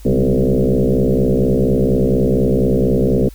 sine tone with frequency modulation, 123.47 Hz, B2, in tune, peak -11 dBFS, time 0.05-3.29 s, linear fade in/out 5 ms, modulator 64.2 Hz, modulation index 6.2, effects added 50 Hz sine -34 dBFS peak until 3.34 s + white hiss -47 dBFS RMS until 3.34 s

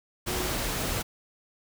sine tone in noise, 365.9 Hz, F#4, 19 cents flat, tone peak -35 dBFS, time 0.27-0.5 s, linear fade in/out 20 ms, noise pink, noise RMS -30 dBFS, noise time 0.26-1.03 s, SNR -8 dB, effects none

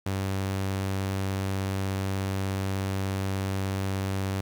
sawtooth tone, 96.6 Hz, G2, 25 cents flat, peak -23 dBFS, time 0.06-4.41 s, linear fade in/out 5 ms, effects 9-bit

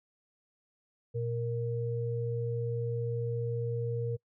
sine tone pair together, 118.82 / 467.4 Hz, A#2 / A#4, +34 / +5 cents, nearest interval 2 octaves, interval 2371 cents, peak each -32 / -34 dBFS, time 1.14-4.17 s, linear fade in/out 20 ms, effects noise-tail reverb RT60 0.1 s tail -25 dB re dry

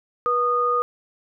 sine tone pair together, 485.3 / 1230.3 Hz, B4 / D#6, -30 / -20 cents, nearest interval octave + major third, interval 1610 cents, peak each -24 / -19 dBFS, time 0.26-0.82 s, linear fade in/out 0 ms, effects none

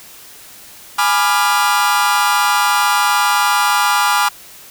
40% pulse chord, G# diminished seventh, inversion none, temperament equal with one note detuned, 830.6 / 987.8 / 1191.1 / 1396.9 Hz, G#5 / B5 / D6 / F6, 0 / 0 / +24 / 0 cents, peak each -17 dBFS, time 0.98-4.29 s, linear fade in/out 10 ms, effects white hiss -39 dBFS RMS until 4.7 s

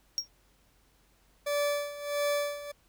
triangle tone with exponential decay, 5588 Hz, F8, in tune, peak -22 dBFS, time 0.18-0.28 s, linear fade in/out 0 ms, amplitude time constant 20 ms
40% pulse tone with tremolo, 580 Hz, D5, 22 cents flat, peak -25 dBFS, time 1.46-2.72 s, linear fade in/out 10 ms, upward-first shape sine, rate 1.5 Hz, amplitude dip 80%
effects added 47 Hz sine -67 dBFS peak until 2.88 s + pink hiss -67 dBFS RMS until 2.88 s

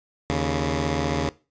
10% pulse tone pair together, 77.96 / 140 Hz, D#2 / C#3, +4 / +18 cents, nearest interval minor seventh, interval 1014 cents, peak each -17 dBFS, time 0.3-1.29 s, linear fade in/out 0 ms, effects noise-tail reverb RT60 0.3 s tail -19 dB re dry + resampled to 16000 Hz

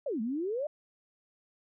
sine exponential two-way sweep, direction down then up, 622.3 to 209.6 to 622.3 Hz, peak -30 dBFS, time 0.06-0.67 s, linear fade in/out 5 ms, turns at 0.21 s, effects none

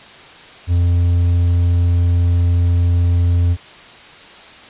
triangle tone, 87 Hz, F2, 6 cents flat, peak -9 dBFS, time 0.67-3.57 s, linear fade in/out 50 ms, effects white hiss -39 dBFS RMS until 4.69 s + resampled to 8000 Hz

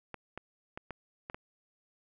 clicks, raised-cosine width 0.5 ms, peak -25 dBFS, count 6, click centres 0.143 / 0.376 / 0.775 / 0.907 / 1.299 / 1.345 s, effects none

